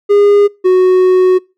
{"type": "tone pair in turn", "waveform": "triangle", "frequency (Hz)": [407.9, 369.3], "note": ["G#4", "F#4"], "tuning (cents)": [-31, -3], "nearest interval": "major second", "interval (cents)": 172, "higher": "first", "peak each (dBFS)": -3, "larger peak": "neither", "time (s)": [[0.09, 0.48], [0.64, 1.39]], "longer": "second", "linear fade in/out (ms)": 20, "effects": ["noise-tail reverb RT60 0.3 s tail -26 dB re dry"]}